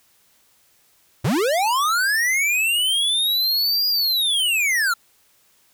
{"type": "linear two-way sweep", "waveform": "square", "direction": "up then down", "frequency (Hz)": [93.4, 4900, 1320], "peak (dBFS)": -18, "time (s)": [1.24, 4.94], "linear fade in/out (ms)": 10, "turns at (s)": 3.88, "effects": ["white hiss -59 dBFS RMS until 5.73 s"]}